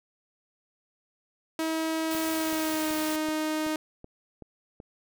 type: tone with pitch glide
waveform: sawtooth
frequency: 321 to 310.4 Hz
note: E4 to D#4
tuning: -46 to -4 cents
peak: -23 dBFS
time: 1.59-3.76 s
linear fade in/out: 2 ms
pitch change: -58 cents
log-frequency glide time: 2.29-2.92 s
type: noise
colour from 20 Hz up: white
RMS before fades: -37 dBFS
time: 2.11-3.16 s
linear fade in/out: 0 ms
type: click train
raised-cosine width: 2 ms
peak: -30 dBFS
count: 8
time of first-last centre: 2.15-4.802 s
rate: 2.64 Hz
effects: none